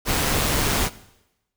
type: noise with amplitude modulation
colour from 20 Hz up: pink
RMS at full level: -20 dBFS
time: 0.05-0.9 s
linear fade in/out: 50 ms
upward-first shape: sine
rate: 143 Hz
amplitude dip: 35%
effects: noise-tail reverb RT60 0.9 s tail -18 dB re dry